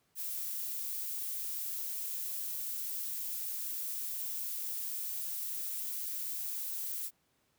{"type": "noise", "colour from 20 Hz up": "violet", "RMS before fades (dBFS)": -38, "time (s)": [0.15, 7.11], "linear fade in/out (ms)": 50, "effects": ["pink hiss -74 dBFS RMS until 7.58 s", "high-pass 80 Hz 12 dB/octave"]}